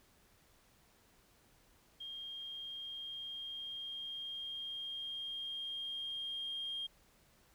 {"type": "tone with level ramp", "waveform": "sine", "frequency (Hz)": 3219, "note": "G7", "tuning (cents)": 45, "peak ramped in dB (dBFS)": [-43, -37], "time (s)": [2, 6.87], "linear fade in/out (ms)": 10, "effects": ["tanh soft clip ceiling -33 dBFS", "pink hiss -68 dBFS RMS until 7.54 s"]}